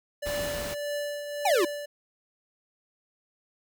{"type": "tone with tremolo", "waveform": "square", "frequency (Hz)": 583, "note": "D5", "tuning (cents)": -13, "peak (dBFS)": -29, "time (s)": [0.22, 1.86], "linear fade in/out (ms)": 10, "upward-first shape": "triangle", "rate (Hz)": 1.7, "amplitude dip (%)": 55}
{"type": "noise", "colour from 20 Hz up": "pink", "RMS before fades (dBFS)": -36, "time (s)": [0.25, 0.75], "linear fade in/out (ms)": 20}
{"type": "exponential sweep", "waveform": "square", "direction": "down", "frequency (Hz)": [860, 320.8], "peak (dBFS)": -22, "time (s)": [1.45, 1.65], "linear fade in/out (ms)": 5}
{"effects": []}